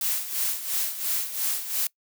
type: noise with tremolo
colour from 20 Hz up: blue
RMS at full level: -25 dBFS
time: 0.01-1.87 s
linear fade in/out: 2 ms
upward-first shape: sine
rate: 2.9 Hz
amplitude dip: 70%
effects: noise-tail reverb RT60 0.1 s tail -23 dB re dry